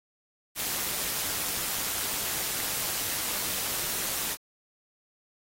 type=noise with amplitude modulation; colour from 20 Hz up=white; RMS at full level=-28 dBFS; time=0.55-4.37 s; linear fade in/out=50 ms; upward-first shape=sine; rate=213 Hz; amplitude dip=65%; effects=AAC 48 kbps